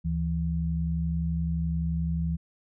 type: tone pair together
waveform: sine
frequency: 73.5 / 165.1 Hz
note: D2 / E3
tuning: +2 / +3 cents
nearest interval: octave + major second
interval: 1401 cents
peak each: -29 / -27 dBFS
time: 0.04-2.37 s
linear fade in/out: 20 ms
effects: none